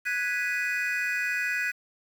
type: chord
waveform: triangle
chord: G# minor seventh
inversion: third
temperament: equal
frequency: 1480 / 1661.2 / 1975.5 / 2489 Hz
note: F#6 / G#6 / B6 / D#7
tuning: 0 / 0 / 0 / 0 cents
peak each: -30 dBFS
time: 0.05-1.72 s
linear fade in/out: 20 ms
effects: 8-bit